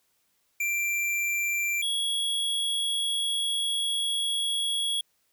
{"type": "tone pair in turn", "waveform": "square", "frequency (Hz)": [2358, 3335], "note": ["D7", "G#7"], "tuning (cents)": [6, 7], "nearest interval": "tritone", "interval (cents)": 601, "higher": "second", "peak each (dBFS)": -26, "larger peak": "neither", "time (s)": [[0.6, 1.82], [1.82, 5.01]], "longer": "second", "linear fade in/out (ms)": 5, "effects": ["white hiss -71 dBFS RMS until 5.32 s"]}